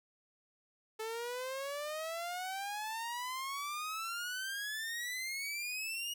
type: exponential sweep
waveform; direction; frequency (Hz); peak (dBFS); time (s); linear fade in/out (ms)
sawtooth; up; 434.8 to 2894; -34; 0.99-6.14; 10
effects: none